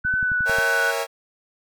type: tone with vibrato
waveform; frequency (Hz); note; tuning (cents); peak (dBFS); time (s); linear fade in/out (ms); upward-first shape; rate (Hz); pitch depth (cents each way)
sine; 1496; F#6; +19; -19; 0.04-0.92; 20; triangle; 2.2; 21
type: click train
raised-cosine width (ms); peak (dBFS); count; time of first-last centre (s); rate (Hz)
5; -22; 7; 0.05-0.586; 11.2
type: chord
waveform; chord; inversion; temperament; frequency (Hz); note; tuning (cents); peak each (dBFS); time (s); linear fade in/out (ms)
sawtooth; A# half-diminished seventh; none; equal with one note detuned; 466.2 / 554.4 / 659.3 / 814.9; A#4 / C#5 / E5 / G#5; 0 / 0 / 0 / -33; -24 / -24 / -25 / -27; 0.45-1.07; 50
effects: none